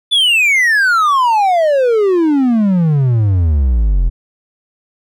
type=exponential sweep; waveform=triangle; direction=down; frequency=3520 to 40.21 Hz; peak=-7 dBFS; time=0.11-4.1 s; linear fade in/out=20 ms; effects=none